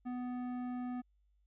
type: tone with tanh clipping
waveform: sine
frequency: 248.2 Hz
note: B3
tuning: 9 cents sharp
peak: -39 dBFS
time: 0.05-1.02 s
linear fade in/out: 20 ms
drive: 13 dB
effects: added 50 Hz sine -69 dBFS peak until 1.46 s